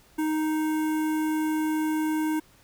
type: tone with notch filter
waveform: square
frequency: 311.1 Hz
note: D#4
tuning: in tune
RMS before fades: -26 dBFS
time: 0.18-2.4 s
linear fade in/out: 10 ms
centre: 4300 Hz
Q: 0.58
effects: pink hiss -58 dBFS RMS until 2.63 s